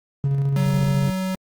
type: tone with tremolo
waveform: triangle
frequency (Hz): 138.59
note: C#3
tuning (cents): 0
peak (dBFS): -15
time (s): 0.24-1.1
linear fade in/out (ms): 2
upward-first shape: square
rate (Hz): 14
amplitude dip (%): 25
type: tone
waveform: square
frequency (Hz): 187.9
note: F#3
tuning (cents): +27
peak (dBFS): -23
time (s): 0.56-1.35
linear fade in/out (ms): 2
effects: Opus 24 kbps